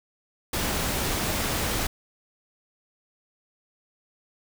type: noise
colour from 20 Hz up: pink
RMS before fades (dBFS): -27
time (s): 0.53-1.87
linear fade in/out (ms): 5
effects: none